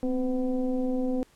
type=tone with frequency modulation; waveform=sine; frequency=258.1 Hz; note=C4; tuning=23 cents flat; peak=-24 dBFS; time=0.03-1.23 s; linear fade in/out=0 ms; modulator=248 Hz; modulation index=0.99; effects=pink hiss -61 dBFS RMS until 1.35 s + low-pass 12000 Hz 12 dB/octave